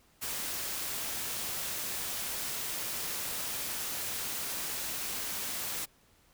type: noise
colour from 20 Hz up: white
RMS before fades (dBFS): -36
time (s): 0.21-5.86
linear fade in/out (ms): 20
effects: pink hiss -65 dBFS RMS until 6.33 s